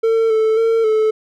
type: tone with pitch steps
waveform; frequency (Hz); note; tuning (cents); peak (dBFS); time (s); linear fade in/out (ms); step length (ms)
triangle; 451.2 / 439.6 / 453.7 / 435; A4 / A4 / A#4 / A4; +44 / -2 / -47 / -20; -10; 0.03-1.11; 10; 270
effects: none